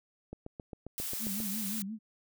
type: click train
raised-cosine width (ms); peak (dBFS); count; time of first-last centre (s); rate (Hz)
2; -28; 9; 0.33-1.402; 7.46
type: noise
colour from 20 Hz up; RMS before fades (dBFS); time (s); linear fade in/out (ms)
blue; -37; 0.98-1.82; 0
type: tone with vibrato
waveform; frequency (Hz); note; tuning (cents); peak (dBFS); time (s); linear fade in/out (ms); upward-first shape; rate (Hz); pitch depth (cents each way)
sine; 207.6; G#3; 0; -36; 1.19-1.99; 50; sine; 5.7; 130
effects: none